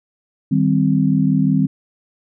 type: chord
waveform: sine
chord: C minor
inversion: first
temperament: equal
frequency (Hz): 155.56 / 196 / 261.6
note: Eb3 / G3 / C4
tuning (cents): 0 / 0 / 0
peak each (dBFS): -17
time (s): 0.51-1.67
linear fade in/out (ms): 10
effects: none